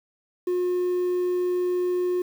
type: tone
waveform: triangle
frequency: 359.3 Hz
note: F4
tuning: 49 cents sharp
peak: -19 dBFS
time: 0.47-2.22 s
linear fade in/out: 5 ms
effects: tanh soft clip ceiling -15 dBFS + 8-bit